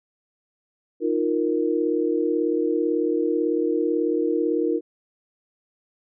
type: chord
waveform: sine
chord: Eb suspended second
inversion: none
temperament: equal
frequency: 311.1 / 349.2 / 466.2 Hz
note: Eb4 / F4 / Bb4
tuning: 0 / 0 / 0 cents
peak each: -24 dBFS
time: 1-4.81 s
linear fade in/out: 50 ms
effects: none